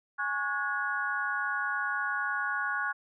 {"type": "harmonic tone with a mistuned harmonic", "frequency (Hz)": 277.2, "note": "C#4", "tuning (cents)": 0, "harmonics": [3, 4, 5, 6], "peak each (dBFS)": [-39, -35, -31, -35], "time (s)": [0.18, 2.93], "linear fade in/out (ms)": 20, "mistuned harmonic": 5, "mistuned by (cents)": 81, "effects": []}